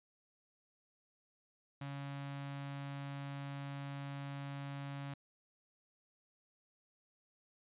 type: tone with notch filter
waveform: sawtooth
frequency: 140 Hz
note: C#3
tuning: 18 cents sharp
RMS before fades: -44 dBFS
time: 1.81-5.14 s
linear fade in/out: 5 ms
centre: 420 Hz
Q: 1.9
effects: resampled to 8000 Hz